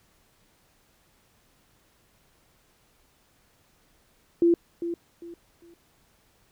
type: tone with echo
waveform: sine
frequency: 340.8 Hz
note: F4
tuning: 42 cents flat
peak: -16 dBFS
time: 4.42-4.54 s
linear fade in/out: 2 ms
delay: 400 ms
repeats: 3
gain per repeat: -11 dB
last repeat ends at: 5.74 s
effects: pink hiss -64 dBFS RMS until 6.51 s